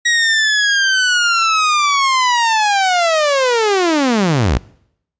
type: linear sweep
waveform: sawtooth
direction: down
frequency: 1906 to 49 Hz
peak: -8 dBFS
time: 0.05-4.58 s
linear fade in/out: 10 ms
effects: noise-tail reverb RT60 0.7 s tail -22 dB re dry + resampled to 16000 Hz